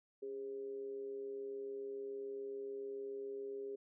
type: tone with amplitude modulation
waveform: sine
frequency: 405.8 Hz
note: G#4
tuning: 40 cents flat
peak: -39 dBFS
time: 0.22-3.76 s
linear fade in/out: 10 ms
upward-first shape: sine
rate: 127 Hz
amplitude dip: 50%
effects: none